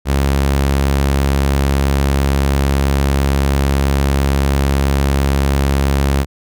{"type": "tone", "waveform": "sawtooth", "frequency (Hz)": 69, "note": "C#2", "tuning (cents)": -7, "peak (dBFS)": -8, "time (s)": [0.05, 6.26], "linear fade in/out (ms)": 50, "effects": []}